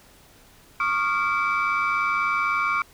sine tone cluster, 1106 / 1206 / 1390 / 2303 Hz, C#6 / D6 / F6 / D7, -4 / +46 / -9 / -34 cents, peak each -25 dBFS, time 0.8-2.82 s, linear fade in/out 2 ms, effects tanh soft clip ceiling -15 dBFS + pink hiss -53 dBFS RMS until 2.93 s

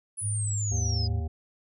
sine exponential sweep, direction down, 10270 to 4899 Hz, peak -31 dBFS, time 0.17-1.08 s, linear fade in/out 20 ms
sine tone with pitch glide, 103.83 to 106.75 Hz, G#2 to G#2, 0 to +48 cents, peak -27 dBFS, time 0.21-1.23 s, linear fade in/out 50 ms, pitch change +48 cents, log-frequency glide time 0.67-0.88 s
harmonic tone, 78.9 Hz, D#2, 25 cents sharp, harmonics 1 / 3 / 5 / 7 / 9 / 10, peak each -28 / -42 / -44 / -54 / -47 / -56 dBFS, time 0.71-1.28 s, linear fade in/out 10 ms
effects none

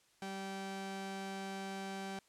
sawtooth tone pair together, 194 / 388 Hz, G3 / G4, -18 / -18 cents, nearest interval octave, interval 1200 cents, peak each -39 / -38 dBFS, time 0.22-2.19 s, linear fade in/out 2 ms, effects white hiss -70 dBFS RMS until 2.28 s + low-pass 9000 Hz 12 dB/octave

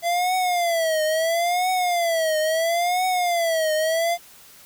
square tone with vibrato, 678 Hz, E5, 49 cents sharp, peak -20 dBFS, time 0.02-4.18 s, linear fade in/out 50 ms, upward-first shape triangle, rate 0.74 Hz, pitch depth 170 cents each way, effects white hiss -48 dBFS RMS until 4.65 s

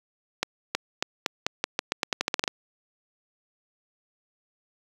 accelerating click train, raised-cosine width 0.2 ms, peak -6 dBFS, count 16, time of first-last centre 0.43-2.478 s, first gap 320 ms, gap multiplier 0.86, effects high-pass 200 Hz 12 dB/octave + 7-bit

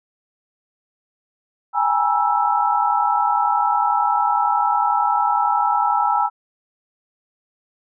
sine tone cluster, 808 / 848 / 959 / 1321 Hz, G#5 / G#5 / A#5 / E6, -48 / +36 / +49 / +3 cents, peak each -21 dBFS, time 1.73-6.3 s, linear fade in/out 50 ms, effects none

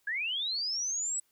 sine linear sweep, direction up, 1612 to 7950 Hz, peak -30 dBFS, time 0.07-1.2 s, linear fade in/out 5 ms, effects white hiss -72 dBFS RMS until 1.31 s

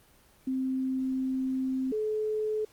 sine tone pair in turn, 261.6 / 429.9 Hz, C4 / A4, 0 / -40 cents, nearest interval major sixth, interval 860 cents, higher second, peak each -27 dBFS, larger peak neither, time 0.47-1.92 / 1.92-2.65 s, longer first, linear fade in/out 5 ms, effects pink hiss -60 dBFS RMS until 2.72 s + Opus 24 kbps

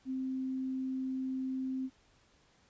sine tone, 261.6 Hz, C4, in tune, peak -33 dBFS, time 0.05-1.9 s, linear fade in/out 50 ms, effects pink hiss -67 dBFS RMS until 2.69 s + resampled to 16000 Hz

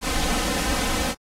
pink noise with comb filter, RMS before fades -24 dBFS, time 0.01-1.15 s, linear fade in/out 50 ms, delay 3.9 ms, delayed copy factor +0.75, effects low-pass 10000 Hz 12 dB/octave + AAC 48 kbps

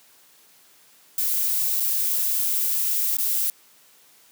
violet noise with dropouts, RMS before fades -23 dBFS, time 1.18-3.5 s, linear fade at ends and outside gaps 1 ms, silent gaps 1.8-1.804 / 3.169-3.185 s, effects white hiss -55 dBFS RMS until 4.31 s + high-pass 150 Hz 12 dB/octave

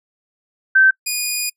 sine / 5% pulse tone pair in turn, 1549 / 2459 Hz, G6 / D#7, -21 / -21 cents, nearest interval minor sixth, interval 800 cents, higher second, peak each -8 dBFS, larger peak neither, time 0.75-0.91 / 1.06-1.5 s, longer second, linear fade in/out 10 ms, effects noise-tail reverb RT60 0.1 s tail -26 dB re dry + low-pass 12000 Hz 12 dB/octave

